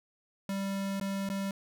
square tone with dropouts, 196 Hz, G3, in tune, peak -32 dBFS, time 0.49-1.51 s, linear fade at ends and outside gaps 2 ms, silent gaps 0.999-1.011 / 1.29-1.299 s, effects none

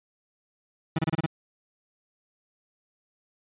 30% pulse tone bursts, 160.8 Hz, E3, 43 cents flat, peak -20 dBFS, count 6, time 0.96-1.262 s, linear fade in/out 5 ms, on 27 ms, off 28 ms, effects resampled to 8000 Hz

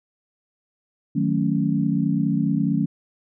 sine chord, D# half-diminished seventh, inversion none, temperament equal, 155.56 / 185 / 220 / 277.2 Hz, D#3 / F#3 / A3 / C#4, 0 / 0 / 0 / 0 cents, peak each -24 dBFS, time 1.15-2.86 s, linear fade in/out 10 ms, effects none

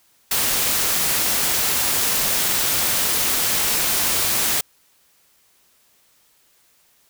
white noise, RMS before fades -20 dBFS, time 0.31-4.61 s, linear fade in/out 5 ms, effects white hiss -59 dBFS RMS until 7.09 s

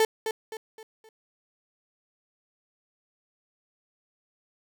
35% pulse tone with echo, 440.6 Hz, A4, 2 cents sharp, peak -17 dBFS, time 0-0.05 s, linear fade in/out 2 ms, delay 260 ms, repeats 4, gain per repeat -8 dB, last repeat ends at 1.09 s, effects none

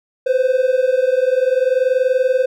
triangle tone pair together, 504.5 / 525 Hz, B4 / C5, +37 / +6 cents, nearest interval minor second, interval 69 cents, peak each -14 dBFS, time 0.26-2.46 s, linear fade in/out 10 ms, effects none

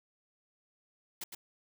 white noise with echo, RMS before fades -40 dBFS, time 1.21-1.24 s, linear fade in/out 5 ms, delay 110 ms, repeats 1, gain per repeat -5 dB, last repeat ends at 1.35 s, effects none

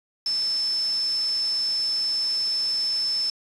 sine tone in noise, 5274 Hz, E8, in tune, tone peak -22 dBFS, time 0.26-3.3 s, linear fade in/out 2 ms, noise white, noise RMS -40 dBFS, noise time 0.26-3.3 s, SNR +15 dB, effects resampled to 24000 Hz

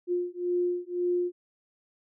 sine beating tone pair, 353.6 / 355.5 Hz, F4 / F4, +22 / +31 cents, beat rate 1.9 Hz, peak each -29 dBFS, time 0.07-1.32 s, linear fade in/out 50 ms, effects none

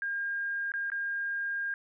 sine tone with dropouts, 1612 Hz, G6, 48 cents sharp, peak -30 dBFS, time 0.02-1.74 s, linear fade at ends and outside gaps 1 ms, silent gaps 0.719-0.738 / 0.901-0.918 s, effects none

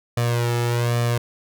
sawtooth tone with flanger, 119.1 Hz, A#2, 38 cents sharp, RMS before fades -21 dBFS, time 0.17-1.18 s, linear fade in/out 5 ms, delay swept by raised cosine 1.7 to 2.3 ms, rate 1.2 Hz, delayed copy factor +0.85, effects none

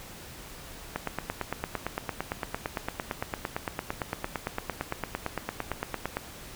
click train, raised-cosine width 0.5 ms, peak -14 dBFS, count 47, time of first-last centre 0.96-6.17 s, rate 8.83 Hz, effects pink hiss -45 dBFS RMS until 6.55 s

